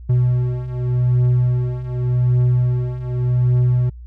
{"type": "beating tone pair", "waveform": "triangle", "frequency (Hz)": [123.47, 124.33], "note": ["B2", "B2"], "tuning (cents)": [0, 12], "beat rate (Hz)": 0.86, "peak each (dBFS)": [-18, -14], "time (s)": [0.09, 3.9], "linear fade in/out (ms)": 10, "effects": ["added 60 Hz sine -33 dBFS peak until 4.06 s"]}